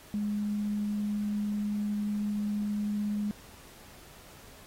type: tone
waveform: sine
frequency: 207.7 Hz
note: G#3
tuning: in tune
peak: -28 dBFS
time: 0.14-3.31 s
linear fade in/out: 0 ms
effects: pink hiss -53 dBFS RMS until 4.66 s + AAC 48 kbps